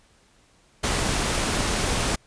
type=noise; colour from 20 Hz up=pink; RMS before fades=-24 dBFS; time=0.83-2.16 s; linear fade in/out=10 ms; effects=pink hiss -59 dBFS RMS until 2.26 s + resampled to 22050 Hz